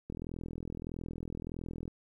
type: click train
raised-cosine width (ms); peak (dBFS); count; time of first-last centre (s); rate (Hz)
3; -27; 75; 0.1-1.879; 41.6
effects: 11-bit